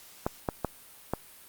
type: clicks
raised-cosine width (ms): 1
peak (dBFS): -13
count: 4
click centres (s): 0.265 / 0.488 / 0.647 / 1.136
effects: white hiss -52 dBFS RMS until 1.48 s + Opus 48 kbps